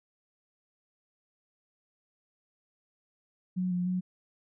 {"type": "tone with pitch steps", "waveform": "sine", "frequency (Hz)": [183, 178.5, 182.7], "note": ["F#3", "F3", "F#3"], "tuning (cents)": [-19, 38, -22], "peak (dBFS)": -27, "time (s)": [3.56, 4.01], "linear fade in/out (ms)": 20, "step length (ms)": 150, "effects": []}